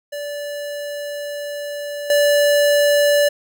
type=tone with level steps; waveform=square; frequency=581 Hz; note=D5; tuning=19 cents flat; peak=-26 / -13 dBFS; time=0.12-3.29 s; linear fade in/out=10 ms; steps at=2.1 s; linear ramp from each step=2 ms; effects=none